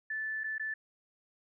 sine tone with dropouts, 1751 Hz, A6, 9 cents flat, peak -33 dBFS, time 0.1-0.74 s, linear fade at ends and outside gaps 5 ms, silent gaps 0.436-0.441 / 0.582-0.596 s, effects none

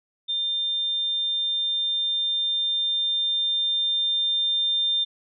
sine tone with level ramp, 3600 Hz, A7, 39 cents sharp, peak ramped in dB -23 to -20 dBFS, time 0.28-5.05 s, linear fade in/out 20 ms, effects none

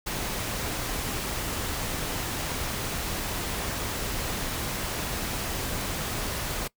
pink noise, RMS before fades -31 dBFS, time 0.06-6.68 s, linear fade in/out 10 ms, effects noise-tail reverb RT60 0.1 s tail -22 dB re dry

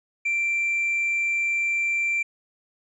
triangle tone, 2354 Hz, D7, 3 cents sharp, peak -19 dBFS, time 0.25-2.23 s, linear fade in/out 10 ms, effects tanh soft clip ceiling -16 dBFS + resampled to 24000 Hz

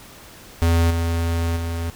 square tone with level steps, 83.8 Hz, E2, 29 cents sharp, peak -15 / -20 / -24 dBFS, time 0.62-1.9 s, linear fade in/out 0 ms, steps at 0.9 / 1.56 s, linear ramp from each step 10 ms, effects pink hiss -43 dBFS RMS until 1.95 s

